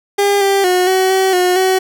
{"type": "tone with pitch steps", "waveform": "30% pulse", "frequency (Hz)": [403, 394, 363.2, 376.1, 380.4, 361.6, 376.2], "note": ["G4", "G4", "F#4", "F#4", "F#4", "F#4", "F#4"], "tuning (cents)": [48, 9, -32, 28, 48, -40, 29], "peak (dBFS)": -8, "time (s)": [0.18, 1.79], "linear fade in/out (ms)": 10, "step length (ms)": 230, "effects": []}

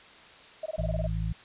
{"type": "tone bursts", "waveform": "sine", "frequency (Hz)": 631, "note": "D#5", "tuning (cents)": 24, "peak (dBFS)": -30, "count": 9, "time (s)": [0.63, 1.068], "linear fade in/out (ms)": 5, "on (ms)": 30, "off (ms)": 21}
{"type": "harmonic tone", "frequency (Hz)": 54.1, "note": "A1", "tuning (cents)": -29, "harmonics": [1, 2, 3], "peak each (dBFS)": [-30, -33, -33], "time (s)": [0.78, 1.33], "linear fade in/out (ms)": 5}
{"effects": ["white hiss -51 dBFS RMS until 1.44 s", "resampled to 8000 Hz"]}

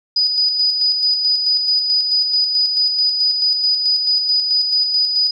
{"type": "tone with tremolo", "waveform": "sine", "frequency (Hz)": 4962, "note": "D#8", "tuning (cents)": -6, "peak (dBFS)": -12, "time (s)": [0.16, 5.31], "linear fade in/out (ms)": 5, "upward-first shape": "square", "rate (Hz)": 4.6, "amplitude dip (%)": 40, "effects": []}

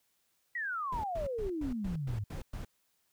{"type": "exponential sweep", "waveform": "sine", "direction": "down", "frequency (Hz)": [1975.5, 98], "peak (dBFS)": -33, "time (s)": [0.55, 2.24], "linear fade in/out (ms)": 5}
{"type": "noise bursts", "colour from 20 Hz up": "brown", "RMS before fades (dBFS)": -40, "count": 8, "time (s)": [0.92, 2.65], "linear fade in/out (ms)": 5, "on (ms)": 120, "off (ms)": 110}
{"effects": ["white hiss -75 dBFS RMS until 3.12 s"]}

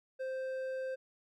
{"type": "tone with hard clipping", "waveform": "sine", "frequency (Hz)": 523, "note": "C5", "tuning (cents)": -1, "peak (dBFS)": -37, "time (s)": [0.19, 0.96], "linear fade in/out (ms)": 20, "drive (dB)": 6, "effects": []}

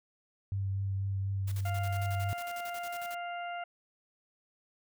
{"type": "tone with vibrato", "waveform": "sine", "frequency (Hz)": 97.6, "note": "G2", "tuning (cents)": -7, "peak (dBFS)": -30, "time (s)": [0.52, 2.33], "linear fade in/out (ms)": 0, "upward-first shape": "triangle", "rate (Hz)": 4.1, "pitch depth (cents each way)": 17}
{"type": "noise with tremolo", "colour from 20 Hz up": "white", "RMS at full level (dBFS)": -47, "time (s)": [1.47, 3.15], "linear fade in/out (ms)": 10, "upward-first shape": "square", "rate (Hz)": 11, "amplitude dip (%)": 80}
{"type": "harmonic tone", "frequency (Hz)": 698.5, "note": "F5", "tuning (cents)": 0, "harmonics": [1, 2, 3, 4], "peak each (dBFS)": [-37, -43, -47, -49], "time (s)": [1.65, 3.64], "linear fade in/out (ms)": 5}
{"effects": []}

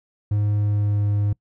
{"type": "tone with pitch glide", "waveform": "triangle", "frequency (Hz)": [103.83, 102.76], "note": ["G#2", "G#2"], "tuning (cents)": [0, -18], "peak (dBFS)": -16, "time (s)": [0.31, 1.33], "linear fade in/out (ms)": 5, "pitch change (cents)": -18, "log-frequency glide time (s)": [0.55, 1.06], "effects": ["noise-tail reverb RT60 0.1 s tail -24 dB re dry"]}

